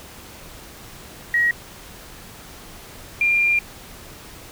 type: tone pair in turn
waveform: sine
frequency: 1900 / 2394 Hz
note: A#6 / D7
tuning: +33 / +33 cents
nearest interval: major third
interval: 400 cents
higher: second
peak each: -15 dBFS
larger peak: neither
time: 1.34-1.51 / 3.21-3.59 s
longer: second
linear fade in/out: 2 ms
effects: pink hiss -41 dBFS RMS until 4.51 s